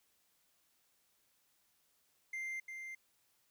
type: tone with echo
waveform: triangle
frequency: 2093 Hz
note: C7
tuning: in tune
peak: -37 dBFS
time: 2.33-2.6 s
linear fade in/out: 5 ms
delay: 350 ms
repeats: 1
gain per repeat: -5 dB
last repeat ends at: 2.95 s
effects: white hiss -75 dBFS RMS until 3.5 s